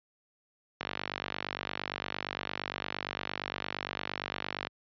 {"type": "click train", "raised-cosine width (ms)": 0.3, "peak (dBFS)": -16, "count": 189, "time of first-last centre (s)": [0.81, 4.67], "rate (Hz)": 48.7, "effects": ["high-pass 80 Hz 12 dB/octave", "resampled to 11025 Hz"]}